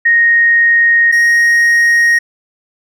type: tone pair in turn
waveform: sine / triangle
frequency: 1864.7 / 1871.7 Hz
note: A#6 / A#6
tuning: 0 / +7 cents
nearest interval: unison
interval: 7 cents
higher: second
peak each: -6 / -5 dBFS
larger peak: second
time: 0.05-1.12 / 1.12-2.19 s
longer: neither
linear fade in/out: 10 ms
effects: none